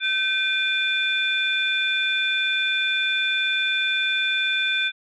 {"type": "tone cluster", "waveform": "sine", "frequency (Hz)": [1540, 2408, 3521], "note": ["G6", "D7", "A7"], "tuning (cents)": [-31, 43, 0], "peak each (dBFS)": -24, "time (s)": [0, 4.92], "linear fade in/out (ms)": 50, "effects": ["tanh soft clip ceiling -10 dBFS"]}